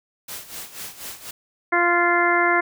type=noise with tremolo; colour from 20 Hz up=white; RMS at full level=-33 dBFS; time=0.28-1.31 s; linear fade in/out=5 ms; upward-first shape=sine; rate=4.1 Hz; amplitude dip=75%
type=harmonic tone; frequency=347.6 Hz; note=F4; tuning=8 cents flat; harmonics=1 / 2 / 3 / 4 / 5 / 6; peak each=-23 / -23 / -23 / -23 / -23 / -23 dBFS; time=1.72-2.61 s; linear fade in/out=10 ms
effects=none